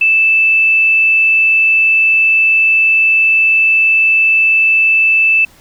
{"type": "tone", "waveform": "sine", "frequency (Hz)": 2637, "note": "E7", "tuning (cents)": 0, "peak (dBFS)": -7, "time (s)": [0.01, 5.45], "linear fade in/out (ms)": 5, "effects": ["pink hiss -45 dBFS RMS until 5.6 s"]}